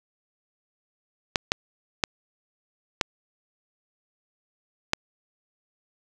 clicks, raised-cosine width 0.2 ms, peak -3 dBFS, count 5, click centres 1.358 / 1.519 / 2.038 / 3.012 / 4.934 s, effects none

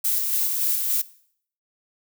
violet noise with tremolo, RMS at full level -22 dBFS, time 0.04-1.02 s, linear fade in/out 10 ms, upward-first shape square, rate 3.5 Hz, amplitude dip 30%, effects noise-tail reverb RT60 0.6 s tail -19 dB re dry

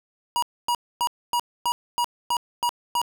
square tone bursts, 960 Hz, B5, 49 cents flat, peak -21 dBFS, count 9, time 0.36-3.016 s, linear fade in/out 0 ms, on 64 ms, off 260 ms, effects none

